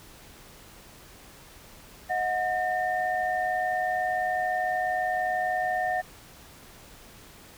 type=tone cluster; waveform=sine; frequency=631 / 731 / 1813 Hz; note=D#5 / F#5 / A#6; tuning=+24 / -21 / -49 cents; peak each=-33 / -26 / -31 dBFS; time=2.09-6.02 s; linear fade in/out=20 ms; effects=pink hiss -50 dBFS RMS until 7.57 s

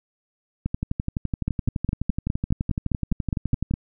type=two click trains; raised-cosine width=5 ms; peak=-12 / -10 dBFS; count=37 / 12; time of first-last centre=0.66-3.711 / 1.48-3.739 s; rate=11.8 / 4.87 Hz; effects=none

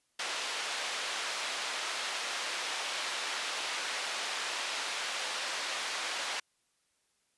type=band-pass noise; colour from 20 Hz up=white; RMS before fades=-36 dBFS; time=0.19-6.4 s; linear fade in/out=5 ms; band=590 to 4100 Hz; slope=12 dB/octave; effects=white hiss -75 dBFS RMS until 7.37 s + resampled to 24000 Hz

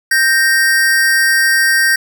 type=tone pair together; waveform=square; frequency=1568 / 1855 Hz; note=G6 / A#6; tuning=0 / -9 cents; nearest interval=minor third; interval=291 cents; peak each=-13 dBFS; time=0.11-1.96 s; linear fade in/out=5 ms; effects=none

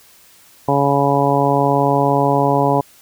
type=harmonic tone; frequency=140.5 Hz; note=C#3; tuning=24 cents sharp; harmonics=1 / 2 / 3 / 4 / 5 / 6 / 7; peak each=-20 / -20 / -20 / -20 / -20 / -20 / -20 dBFS; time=0.68-2.81 s; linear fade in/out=5 ms; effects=white hiss -48 dBFS RMS until 3.01 s

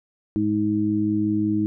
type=harmonic tone; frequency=105.4 Hz; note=G#2; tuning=26 cents sharp; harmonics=1 / 2 / 3; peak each=-29 / -24 / -21 dBFS; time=0.36-1.66 s; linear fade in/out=0 ms; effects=none

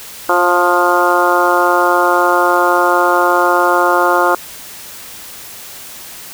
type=harmonic tone with a mistuned harmonic; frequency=176.3 Hz; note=F3; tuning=17 cents sharp; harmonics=2 / 3 / 4 / 5 / 6 / 7 / 8; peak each=-17 / -17 / -17 / -17 / -17 / -17 / -17 dBFS; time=0.29-4.35 s; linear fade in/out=2 ms; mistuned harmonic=3; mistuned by=+16 cents; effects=white hiss -32 dBFS RMS until 6.33 s

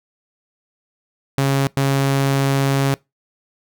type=tone bursts at uneven times; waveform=sawtooth; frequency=137.3 Hz; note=C#3; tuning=16 cents flat; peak=-11 dBFS; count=2; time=1.38-1.67 / 1.77-2.94 s; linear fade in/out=0 ms; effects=noise-tail reverb RT60 0.2 s tail -23 dB re dry

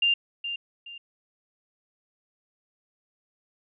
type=tone with echo; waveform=sine; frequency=2794 Hz; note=F7; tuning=in tune; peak=-19 dBFS; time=0.02-0.14 s; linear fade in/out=5 ms; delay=420 ms; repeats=2; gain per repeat=-10 dB; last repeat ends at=0.98 s; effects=none

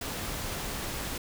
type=noise; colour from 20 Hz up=pink; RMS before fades=-35 dBFS; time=0.01-1.18 s; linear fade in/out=5 ms; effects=none

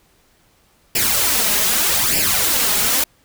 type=noise with flanger; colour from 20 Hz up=white; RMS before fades=-17 dBFS; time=0.95-3.04 s; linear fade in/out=5 ms; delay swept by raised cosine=0.39 to 4.89 ms; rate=0.82 Hz; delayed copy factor=+0.7; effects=pink hiss -57 dBFS RMS until 3.24 s

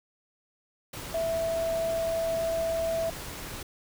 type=tone in noise; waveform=sine; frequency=659.3 Hz; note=E5; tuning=in tune; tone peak=-26 dBFS; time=1.14-3.1 s; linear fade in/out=5 ms; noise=pink; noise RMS=-39 dBFS; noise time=0.93-3.63 s; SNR=+10 dB; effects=none

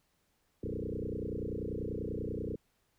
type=tone with frequency modulation; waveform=sine; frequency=258.8 Hz; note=C4; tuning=19 cents flat; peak=-34 dBFS; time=0.63-2.56 s; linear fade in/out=5 ms; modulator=30.3 Hz; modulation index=7.3; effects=pink hiss -75 dBFS RMS until 2.98 s

